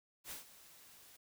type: noise with ADSR envelope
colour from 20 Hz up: white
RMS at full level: -45 dBFS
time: 0.24-1.17 s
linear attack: 69 ms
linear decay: 130 ms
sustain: -15 dB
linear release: 12 ms
effects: none